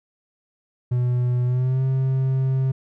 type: tone with pitch glide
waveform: triangle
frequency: 123.47 to 132.33 Hz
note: B2 to C3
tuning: 0 to +20 cents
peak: -16 dBFS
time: 0.91-2.72 s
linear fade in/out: 10 ms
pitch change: +120 cents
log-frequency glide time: 1.45-1.83 s
effects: none